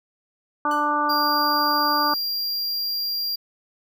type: harmonic tone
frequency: 295.4 Hz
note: D4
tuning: 10 cents sharp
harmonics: 1 / 2 / 3 / 4 / 5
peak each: -29 / -31 / -24 / -22 / -29 dBFS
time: 0.65-2.14 s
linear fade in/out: 2 ms
type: tone with exponential decay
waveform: sawtooth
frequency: 1498 Hz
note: F#6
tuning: 21 cents sharp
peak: -28 dBFS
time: 0.71-0.99 s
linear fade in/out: 2 ms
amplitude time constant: 60 ms
type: tone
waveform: square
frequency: 4766 Hz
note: D8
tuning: 25 cents sharp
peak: -24 dBFS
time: 1.09-3.36 s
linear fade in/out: 10 ms
effects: none